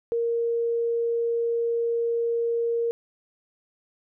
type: tone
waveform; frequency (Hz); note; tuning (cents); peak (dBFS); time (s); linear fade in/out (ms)
sine; 466.2; A#4; 0; -22; 0.12-2.91; 0
effects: none